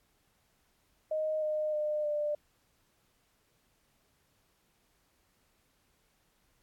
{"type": "tone with pitch steps", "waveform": "sine", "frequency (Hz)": [622, 612.7, 603.6, 594.6], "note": ["D#5", "D#5", "D5", "D5"], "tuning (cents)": [-1, -27, 47, 21], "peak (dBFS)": -29, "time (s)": [1.11, 2.35], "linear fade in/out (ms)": 5, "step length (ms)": 310, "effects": ["pink hiss -72 dBFS RMS until 6.62 s", "AAC 64 kbps"]}